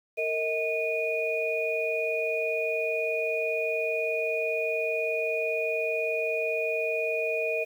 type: tone cluster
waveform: sine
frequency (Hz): 459 / 634 / 2460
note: A#4 / D#5 / D#7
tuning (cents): -27 / +32 / -20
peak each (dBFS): -30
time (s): 0.17-7.65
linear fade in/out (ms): 20
effects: 9-bit